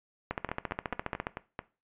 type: two click trains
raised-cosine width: 0.5 ms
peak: -16 / -20 dBFS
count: 15 / 6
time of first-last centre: 0.31-1.269 / 0.49-1.591 s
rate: 14.6 / 4.54 Hz
effects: noise-tail reverb RT60 0.3 s tail -17 dB re dry + resampled to 8000 Hz